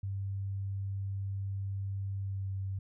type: tone with pitch glide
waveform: sine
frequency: 98 to 96.59 Hz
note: G2 to G2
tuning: 0 to -25 cents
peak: -33 dBFS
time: 0.03-2.79 s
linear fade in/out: 5 ms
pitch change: -25 cents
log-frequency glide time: 2.2-2.51 s
effects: none